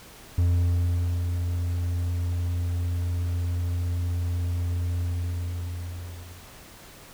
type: tone with ADSR envelope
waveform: triangle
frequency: 87.31 Hz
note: F2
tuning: in tune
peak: -16 dBFS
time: 0.38-6.5 s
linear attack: 4 ms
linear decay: 830 ms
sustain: -6 dB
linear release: 1500 ms
effects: pink hiss -47 dBFS RMS until 7.13 s